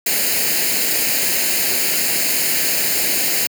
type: noise with comb filter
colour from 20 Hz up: white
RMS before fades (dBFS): -18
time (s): 0.06-3.47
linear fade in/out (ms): 5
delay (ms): 0.43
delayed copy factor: +0.7
effects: high-pass 200 Hz 12 dB/octave